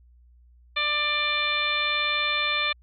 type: harmonic tone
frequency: 593 Hz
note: D5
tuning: 17 cents sharp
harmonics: 1 / 2 / 3 / 4 / 5 / 6 / 7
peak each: -37 / -30 / -32 / -26 / -36 / -28 / -36 dBFS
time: 0.76-2.73 s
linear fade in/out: 10 ms
effects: added 60 Hz sine -52 dBFS peak until 2.82 s